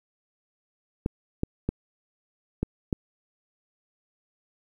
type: clicks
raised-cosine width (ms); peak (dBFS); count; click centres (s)
3; -12; 5; 1.061 / 1.434 / 1.69 / 2.63 / 2.928
effects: 9-bit